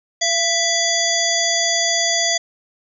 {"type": "harmonic tone with a mistuned harmonic", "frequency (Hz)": 679, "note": "F5", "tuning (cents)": -49, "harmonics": [1, 3, 5, 7, 9, 10], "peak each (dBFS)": [-23, -23, -23, -23, -23, -23], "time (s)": [0.21, 2.38], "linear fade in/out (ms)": 10, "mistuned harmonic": 3, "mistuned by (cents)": -49, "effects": []}